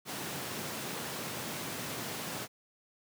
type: high-pass noise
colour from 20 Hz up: pink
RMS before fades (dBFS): -39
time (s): 0.05-2.48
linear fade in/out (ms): 50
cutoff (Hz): 120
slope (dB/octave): 24
effects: none